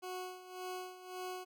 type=tone with tremolo; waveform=20% pulse; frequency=367.3 Hz; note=F#4; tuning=13 cents flat; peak=-35 dBFS; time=0.02-1.45 s; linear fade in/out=20 ms; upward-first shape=sine; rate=1.8 Hz; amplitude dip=75%; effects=none